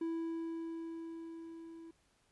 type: tone with level ramp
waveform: triangle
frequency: 329.6 Hz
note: E4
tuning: in tune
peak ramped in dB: -32 to -47 dBFS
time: 0.01-1.91 s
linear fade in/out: 5 ms
effects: pink hiss -73 dBFS RMS until 2.31 s + resampled to 24000 Hz